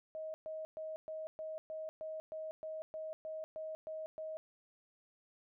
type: tone bursts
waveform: sine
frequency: 630 Hz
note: D#5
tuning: 21 cents sharp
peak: -40 dBFS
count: 14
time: 0.15-4.37 s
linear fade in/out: 0 ms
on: 190 ms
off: 120 ms
effects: none